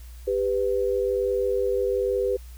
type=tone pair together; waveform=sine; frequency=396.5 / 497.6 Hz; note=G4 / B4; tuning=+20 / +13 cents; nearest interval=major third; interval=393 cents; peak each=-24 dBFS; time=0.27-2.37 s; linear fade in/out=10 ms; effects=added 60 Hz sine -39 dBFS peak until 2.57 s + white hiss -54 dBFS RMS until 2.57 s